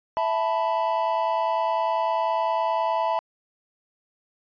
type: chord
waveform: triangle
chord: E suspended fourth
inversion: none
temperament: just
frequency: 659.3 / 879 / 988.9 Hz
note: E5 / A5 / B5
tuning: 0 / -2 / +2 cents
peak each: -24 dBFS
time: 0.17-3.19 s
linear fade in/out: 0 ms
effects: resampled to 11025 Hz